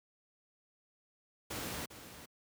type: noise with echo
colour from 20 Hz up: pink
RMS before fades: -40 dBFS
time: 1.5-1.86 s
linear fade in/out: 10 ms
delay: 400 ms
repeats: 1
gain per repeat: -11 dB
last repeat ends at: 2.26 s
effects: high-pass 80 Hz 12 dB/octave